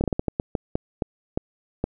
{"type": "slowing click train", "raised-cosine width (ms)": 2, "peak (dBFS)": -9, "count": 12, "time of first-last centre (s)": [0.01, 1.841], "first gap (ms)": 29, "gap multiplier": 1.32, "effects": []}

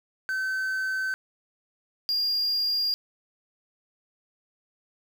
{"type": "tone pair in turn", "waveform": "triangle", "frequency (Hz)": [1533, 4812], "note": ["G6", "D8"], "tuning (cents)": [-39, 41], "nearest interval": "octave + minor sixth", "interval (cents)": 1980, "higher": "second", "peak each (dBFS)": [-24, -22], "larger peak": "second", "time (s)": [[0.29, 1.14], [2.09, 2.94]], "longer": "neither", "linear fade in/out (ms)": 0, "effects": ["8-bit"]}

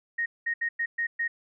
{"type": "tone bursts at uneven times", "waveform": "sine", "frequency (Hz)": 1864.7, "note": "A#6", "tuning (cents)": 0, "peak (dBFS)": -25, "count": 6, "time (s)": [[0.18, 0.26], [0.46, 0.54], [0.61, 0.69], [0.79, 0.86], [0.98, 1.07], [1.19, 1.28]], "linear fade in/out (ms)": 10, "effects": []}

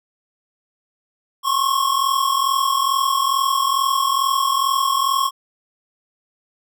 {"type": "tone pair together", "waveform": "square", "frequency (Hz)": [1066.4, 1108.7], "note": ["C6", "C#6"], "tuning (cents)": [33, 0], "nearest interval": "minor second", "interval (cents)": 67, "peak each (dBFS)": -20, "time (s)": [1.43, 5.31], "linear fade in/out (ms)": 50, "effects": []}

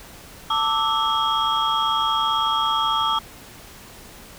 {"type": "tone cluster", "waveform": "sine", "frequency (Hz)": [890, 1171, 1309, 3271], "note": ["A5", "D6", "E6", "G#7"], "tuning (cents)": [20, -5, -13, -27], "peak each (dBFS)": -23, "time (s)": [0.5, 3.19], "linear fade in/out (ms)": 5, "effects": ["tanh soft clip ceiling -12 dBFS", "pink hiss -43 dBFS RMS until 4.38 s"]}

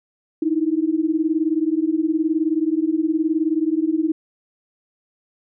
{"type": "beating tone pair", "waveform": "sine", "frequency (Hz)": [308.1, 327.1], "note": ["D#4", "E4"], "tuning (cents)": [-17, -13], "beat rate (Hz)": 19, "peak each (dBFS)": -20, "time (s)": [0.42, 4.12], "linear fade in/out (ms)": 5, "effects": []}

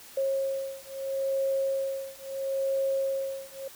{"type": "beating tone pair", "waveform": "sine", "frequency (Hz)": [541, 541.75], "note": ["C#5", "C#5"], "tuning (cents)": [-42, -40], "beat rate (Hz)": 0.75, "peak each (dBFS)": -30, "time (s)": [0.17, 3.68], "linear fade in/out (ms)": 5, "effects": ["white hiss -49 dBFS RMS until 3.75 s"]}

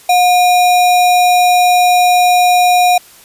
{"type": "tone with sample-and-hold", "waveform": "sine", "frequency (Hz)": 719, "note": "F#5", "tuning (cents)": -50, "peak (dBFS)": -6, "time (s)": [0.09, 2.98], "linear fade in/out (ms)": 5, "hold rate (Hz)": 3150, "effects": ["white hiss -41 dBFS RMS until 3.24 s", "resampled to 32000 Hz"]}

